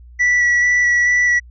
triangle tone with vibrato, 1952 Hz, B6, 21 cents flat, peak -10 dBFS, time 0.19-1.4 s, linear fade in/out 20 ms, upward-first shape square, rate 2.3 Hz, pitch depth 10 cents each way, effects added 60 Hz sine -38 dBFS peak until 1.5 s + resampled to 16000 Hz

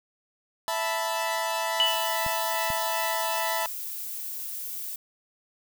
sawtooth chord, E suspended fourth, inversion none, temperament equal, 659.3 / 880 / 987.8 Hz, E5 / A5 / B5, 0 / 0 / 0 cents, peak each -27 dBFS, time 0.68-3.66 s, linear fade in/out 0 ms
sine tone with exponential decay, 2960 Hz, F#7, in tune, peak -18 dBFS, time 1.8-2.36 s, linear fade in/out 0 ms, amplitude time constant 120 ms
violet noise, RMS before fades -35 dBFS, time 1.86-4.96 s, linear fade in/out 5 ms
clicks, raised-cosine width 5 ms, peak -25 dBFS, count 2, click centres 2.264 / 2.703 s
effects none

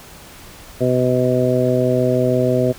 harmonic tone, 126.2 Hz, B2, 38 cents sharp, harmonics 1 / 2 / 3 / 4 / 5, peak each -20 / -20 / -20 / -20 / -20 dBFS, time 0.8-2.73 s, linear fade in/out 20 ms, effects pink hiss -40 dBFS RMS until 2.78 s

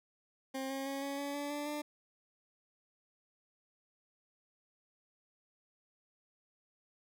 20% pulse tone with pitch steps, 266.1 / 270.3 / 274.5 / 278.8 / 283.2 / 287.7 / 292.2 / 296.8 Hz, C4 / C#4 / C#4 / C#4 / C#4 / D4 / D4 / D4, +29 / -44 / -17 / +10 / +37 / -36 / -9 / +18 cents, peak -32 dBFS, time 0.54-1.82 s, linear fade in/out 10 ms, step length 160 ms, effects none

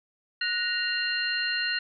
sine tone cluster, 1467 / 1868 / 2790 / 4181 Hz, F#6 / A#6 / F7 / C8, -15 / +3 / -2 / -2 cents, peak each -31 dBFS, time 0.41-1.79 s, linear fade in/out 5 ms, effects none

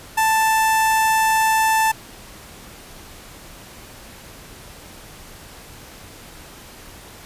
sawtooth tone with notch filter, 882 Hz, A5, 4 cents sharp, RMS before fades -17 dBFS, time 0.17-1.92 s, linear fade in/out 10 ms, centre 4100 Hz, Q 1.6, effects pink hiss -41 dBFS RMS until 7.25 s + resampled to 32000 Hz

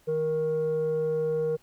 sine tone pair together, 156.61 / 470 Hz, D#3 / A#4, +12 / +14 cents, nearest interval octave + perfect fifth, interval 1902 cents, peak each -32 / -23 dBFS, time 0.07-1.57 s, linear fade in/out 20 ms, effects tanh soft clip ceiling -21 dBFS + pink hiss -62 dBFS RMS until 1.62 s

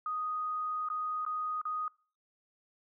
sine tone with dropouts, 1244.5 Hz, D#6, in tune, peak -32 dBFS, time 0.06-1.88 s, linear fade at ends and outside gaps 2 ms, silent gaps 0.887-0.9 / 1.251-1.263 / 1.615-1.653 s, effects noise-tail reverb RT60 0.4 s tail -25 dB re dry

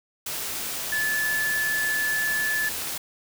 sine tone in noise, 1733 Hz, A6, 27 cents flat, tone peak -23 dBFS, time 0.92-2.69 s, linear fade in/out 5 ms, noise white, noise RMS -31 dBFS, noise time 0.26-2.98 s, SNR +5 dB, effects none

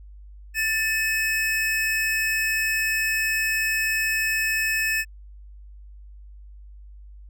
square tone pair together, 1768.5 / 2562 Hz, A6 / E7, +8 / -50 cents, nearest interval tritone, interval 642 cents, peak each -25 dBFS, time 0.54-5.05 s, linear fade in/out 50 ms, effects added 50 Hz sine -41 dBFS peak until 7.29 s

